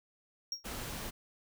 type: tone with exponential decay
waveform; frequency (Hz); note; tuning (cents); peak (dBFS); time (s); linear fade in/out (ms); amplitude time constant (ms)
triangle; 5588; F8; 0; -30; 0.52-0.65; 2; 27
type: noise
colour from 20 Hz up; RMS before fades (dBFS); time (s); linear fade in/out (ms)
pink; -41; 0.64-1.11; 20
effects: none